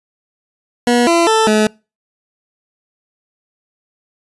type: tone with pitch steps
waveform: 20% pulse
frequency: 241.4 / 338.2 / 442 / 214.5 Hz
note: B3 / E4 / A4 / A3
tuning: -39 / +44 / +8 / -44 cents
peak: -5 dBFS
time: 0.87-1.67 s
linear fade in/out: 2 ms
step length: 200 ms
effects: noise-tail reverb RT60 0.3 s tail -26 dB re dry + resampled to 24000 Hz